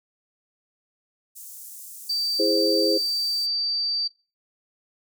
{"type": "high-pass noise", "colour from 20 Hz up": "pink", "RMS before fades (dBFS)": -41, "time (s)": [1.35, 3.47], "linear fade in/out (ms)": 20, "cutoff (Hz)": 7400, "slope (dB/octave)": 24}
{"type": "tone", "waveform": "sine", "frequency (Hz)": 4644, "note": "D8", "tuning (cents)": -20, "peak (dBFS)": -22, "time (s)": [2.09, 4.08], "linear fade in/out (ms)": 10}
{"type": "chord", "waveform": "sine", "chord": "E augmented", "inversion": "none", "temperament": "equal", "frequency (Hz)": [329.6, 415.3, 523.3], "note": ["E4", "G#4", "B#4"], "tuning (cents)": [0, 0, 0], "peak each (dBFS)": -24, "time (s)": [2.39, 2.98], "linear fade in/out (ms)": 10}
{"effects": ["noise-tail reverb RT60 0.3 s tail -19 dB re dry"]}